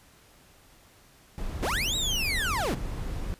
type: noise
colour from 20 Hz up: brown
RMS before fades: -33 dBFS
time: 1.38-3.34 s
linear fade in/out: 0 ms
type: linear two-way sweep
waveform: 30% pulse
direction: up then down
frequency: 98 to 3898 to 98 Hz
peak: -24 dBFS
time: 1.62-2.75 s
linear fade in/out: 10 ms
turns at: 1.96 s
effects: pink hiss -57 dBFS RMS until 3.39 s + resampled to 32000 Hz